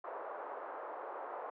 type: band-pass noise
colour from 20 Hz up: pink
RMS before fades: -44 dBFS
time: 0.04-1.5 s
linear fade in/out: 5 ms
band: 470 to 1200 Hz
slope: 24 dB/octave
effects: high-pass 300 Hz 12 dB/octave